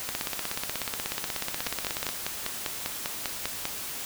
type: two click trains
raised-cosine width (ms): 0.2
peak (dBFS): -11 / -12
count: 11 / 34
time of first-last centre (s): 1.67-3.654 / 0.09-2.09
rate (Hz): 5.04 / 16.5
effects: white hiss -36 dBFS RMS until 4.05 s